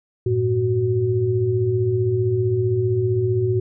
sine tone cluster, 98.1 / 113.5 / 371.5 Hz, G2 / A#2 / F#4, +2 / -46 / +7 cents, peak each -27 / -20 / -20 dBFS, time 0.26-3.6 s, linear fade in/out 5 ms, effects none

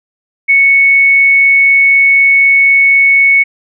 sine tone, 2214 Hz, C#7, 3 cents flat, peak -4 dBFS, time 0.48-3.44 s, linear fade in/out 20 ms, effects none

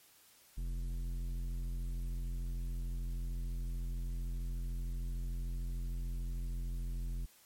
sine tone with tanh clipping, 43.29 Hz, F1, 14 cents flat, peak -37 dBFS, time 0.57-7.26 s, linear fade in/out 10 ms, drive 12 dB, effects white hiss -63 dBFS RMS until 7.45 s + MP3 64 kbps

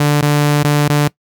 sawtooth tone with dropouts, 146.83 Hz, D3, in tune, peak -6 dBFS, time 0-1.08 s, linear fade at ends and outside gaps 5 ms, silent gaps 0.213-0.224 / 0.632-0.644 / 0.882-0.896 s, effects noise-tail reverb RT60 0.1 s tail -21 dB re dry

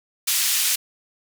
white band-pass noise, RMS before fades -21 dBFS, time 0.27-0.76 s, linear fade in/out 10 ms, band 2200 to 13000 Hz, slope 12 dB/octave, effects none

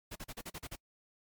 pink noise bursts, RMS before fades -43 dBFS, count 8, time 0.11-0.759 s, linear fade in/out 10 ms, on 47 ms, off 39 ms, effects noise-tail reverb RT60 0.1 s tail -26 dB re dry + MP3 96 kbps

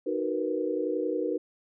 sine chord, B major seventh, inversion first, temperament just, 308.7 / 370.4 / 463 / 493.9 Hz, D#4 / F#4 / A#4 / B4, -14 / +2 / -12 / 0 cents, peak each -32 dBFS, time 0.06-1.38 s, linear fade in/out 10 ms, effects none

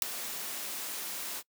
white noise with ADSR envelope, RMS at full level -19 dBFS, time 0.02-1.43 s, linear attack 3 ms, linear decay 4 ms, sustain -19 dB, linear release 52 ms, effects noise-tail reverb RT60 0.1 s tail -24 dB re dry + high-pass 200 Hz 12 dB/octave

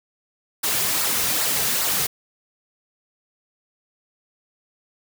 white noise with flanger, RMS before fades -22 dBFS, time 0.63-2.07 s, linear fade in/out 10 ms, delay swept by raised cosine 0.31 to 3.61 ms, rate 2.5 Hz, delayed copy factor -0.5, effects none

